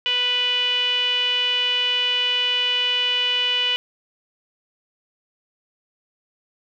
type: tone with low-pass filter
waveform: 5% pulse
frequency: 493.9 Hz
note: B4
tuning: in tune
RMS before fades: -21 dBFS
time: 0.06-3.76 s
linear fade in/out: 0 ms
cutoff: 2900 Hz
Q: 9.8
effects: none